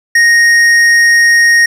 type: tone with hard clipping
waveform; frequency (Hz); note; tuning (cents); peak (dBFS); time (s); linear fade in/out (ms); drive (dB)
triangle; 1864.7; A#6; 0; -6; 0.15-1.66; 5; 12
effects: none